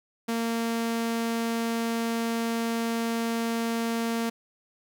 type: tone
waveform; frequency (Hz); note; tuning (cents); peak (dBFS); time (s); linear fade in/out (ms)
sawtooth; 230; A#3; -23; -22; 0.28-4.3; 10
effects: none